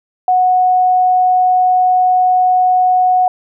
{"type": "tone", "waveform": "sine", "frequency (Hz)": 735, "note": "F#5", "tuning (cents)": -12, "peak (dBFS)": -8, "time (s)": [0.28, 3.28], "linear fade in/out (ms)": 2, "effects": []}